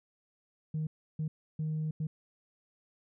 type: tone bursts at uneven times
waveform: sine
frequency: 155.56 Hz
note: D#3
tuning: in tune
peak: -29 dBFS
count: 4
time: 0.74-0.87 / 1.19-1.28 / 1.59-1.91 / 2-2.07 s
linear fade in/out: 5 ms
effects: tanh soft clip ceiling -28 dBFS